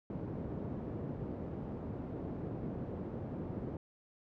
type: band-pass noise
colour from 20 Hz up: pink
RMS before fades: -41 dBFS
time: 0.1-3.77 s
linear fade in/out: 2 ms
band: 100 to 430 Hz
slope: 12 dB/octave
effects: none